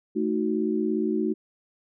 sine chord, D# diminished, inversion second, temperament equal with one note detuned, 220 / 312.7 / 370 Hz, A3 / D#4 / F#4, 0 / +9 / 0 cents, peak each -27 dBFS, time 0.15-1.34 s, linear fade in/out 20 ms, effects none

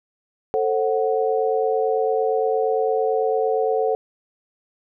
sine chord, F# diminished, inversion first, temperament just, 444 / 532.8 / 740 Hz, A4 / C5 / F#5, +16 / +31 / 0 cents, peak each -20 / -24 / -24 dBFS, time 0.54-3.95 s, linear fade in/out 0 ms, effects none

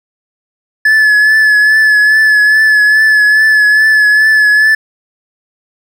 triangle tone with vibrato, 1722 Hz, A6, 38 cents flat, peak -3 dBFS, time 0.85-4.75 s, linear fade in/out 5 ms, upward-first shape triangle, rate 2.4 Hz, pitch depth 35 cents each way, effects none

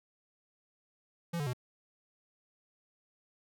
square tone with pitch steps, 170.1 / 145.54 / 124.52 Hz, F3 / D3 / B2, -45 / -15 / +15 cents, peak -33 dBFS, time 1.33-1.534 s, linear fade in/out 10 ms, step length 68 ms, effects none

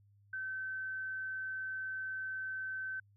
sine tone, 1536 Hz, G6, 36 cents flat, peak -37 dBFS, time 0.33-3 s, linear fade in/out 5 ms, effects added 101 Hz sine -63 dBFS peak until 3.16 s

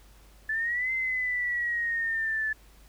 sine exponential two-way sweep, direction up then down, 1735 to 2076 to 1735 Hz, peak -26 dBFS, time 0.49-2.53 s, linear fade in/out 5 ms, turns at 0.92 s, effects added 50 Hz sine -53 dBFS peak until 2.88 s + pink hiss -59 dBFS RMS until 2.88 s

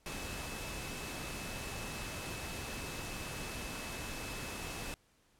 sine tone in noise, 2600 Hz, E7, 24 cents flat, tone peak -49 dBFS, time 0.06-4.94 s, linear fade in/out 0 ms, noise pink, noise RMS -42 dBFS, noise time 0.06-4.94 s, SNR -10 dB, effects pink hiss -70 dBFS RMS until 5.39 s + low-pass 12000 Hz 12 dB/octave

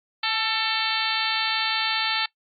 harmonic tone with a mistuned harmonic, 445.6 Hz, A4, 22 cents sharp, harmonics 2 / 3 / 4 / 5 / 6 / 7 / 8 / 9 / 10, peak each -31 / -31 / -31 / -31 / -31 / -31 / -31 / -31 / -31 dBFS, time 0.23-2.26 s, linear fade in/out 5 ms, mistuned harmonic 2, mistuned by -38 cents, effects noise-tail reverb RT60 0.1 s tail -21 dB re dry + Opus 48 kbps

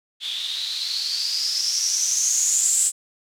violet noise with low-pass filter sweep, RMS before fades -23 dBFS, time 0.2-2.92 s, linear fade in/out 50 ms, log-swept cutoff 3400 to 7900 Hz, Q 9.7, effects none

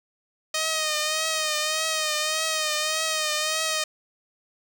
5% pulse tone with vibrato, 622.3 Hz, D#5, in tune, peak -12 dBFS, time 0.54-3.84 s, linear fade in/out 5 ms, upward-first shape triangle, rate 1.7 Hz, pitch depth 51 cents each way, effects none

